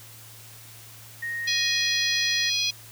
sine tone, 1864.7 Hz, A#6, in tune, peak -28 dBFS, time 1.22-2.5 s, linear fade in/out 10 ms
harmonic tone, 830.6 Hz, G#5, in tune, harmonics 3 / 4 / 5 / 6 / 7, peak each -30 / -28 / -27 / -31 / -32 dBFS, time 1.47-2.71 s, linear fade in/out 10 ms
effects added 112 Hz sine -49 dBFS peak until 2.91 s + white hiss -47 dBFS RMS until 2.91 s

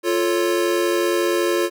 square chord, F augmented, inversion none, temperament equal, 349.2 / 440 / 554.4 Hz, F4 / A4 / C#5, 0 / 0 / 0 cents, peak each -20 / -25 / -25 dBFS, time 0.03-1.7 s, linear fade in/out 50 ms, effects none

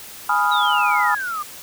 sine chord, F half-diminished seventh, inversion first, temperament equal, 830.6 / 987.8 / 1244.5 / 1396.9 Hz, Ab5 / Cb6 / Eb6 / F6, 0 / 0 / 0 / 0 cents, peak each -21 dBFS, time 0.29-1.15 s, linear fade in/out 5 ms
sine exponential sweep, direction down, 3915 to 1174.7 Hz, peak -23 dBFS, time 0.51-1.43 s, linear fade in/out 10 ms
effects white hiss -38 dBFS RMS until 1.62 s

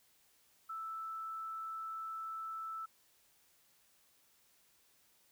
sine tone, 1318.5 Hz, E6, in tune, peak -40 dBFS, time 0.69-2.86 s, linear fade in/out 10 ms, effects white hiss -70 dBFS RMS until 5.31 s

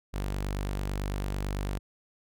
sawtooth tone, 49 Hz, G1, in tune, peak -26 dBFS, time 0.13-1.79 s, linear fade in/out 20 ms, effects none

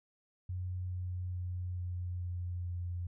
sine tone with pitch steps, 91 / 90.42 / 89.85 / 89.28 / 88.72 / 88.15 Hz, F#2 / F#2 / F2 / F2 / F2 / F2, -28 / -39 / +50 / +39 / +28 / +17 cents, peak -35 dBFS, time 0.49-3.07 s, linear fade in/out 5 ms, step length 430 ms, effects none

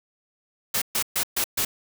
white noise bursts, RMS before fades -24 dBFS, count 5, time 0.74-1.65 s, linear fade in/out 5 ms, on 78 ms, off 130 ms, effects none

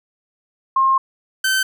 sine / sawtooth tone pair in turn, 1067 / 1540.5 Hz, C6 / G6, +34 / -31 cents, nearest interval tritone, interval 635 cents, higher second, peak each -12 dBFS, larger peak neither, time 0.76-0.98 / 1.44-1.63 s, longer first, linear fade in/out 5 ms, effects none

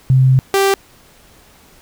sine / sawtooth tone pair in turn, 130.81 / 392 Hz, C3 / G4, 0 / 0 cents, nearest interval octave + perfect fifth, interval 1900 cents, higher second, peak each -7 dBFS, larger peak neither, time 0.1-0.39 / 0.54-0.74 s, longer first, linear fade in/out 0 ms, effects pink hiss -47 dBFS RMS until 1.81 s

